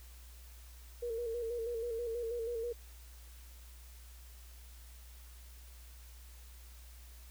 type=tone with vibrato; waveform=sine; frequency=466.2 Hz; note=A#4; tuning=in tune; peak=-35 dBFS; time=1.02-2.73 s; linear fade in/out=10 ms; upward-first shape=square; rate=6.2 Hz; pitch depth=48 cents each way; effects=added 60 Hz sine -51 dBFS peak until 7.3 s + white hiss -60 dBFS RMS until 7.3 s